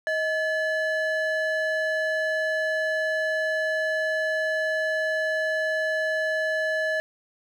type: ring-modulated tone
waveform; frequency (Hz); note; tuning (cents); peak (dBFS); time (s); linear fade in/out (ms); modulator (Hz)
triangle; 1174.7; D6; 0; -18; 0.07-7; 0; 545
effects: none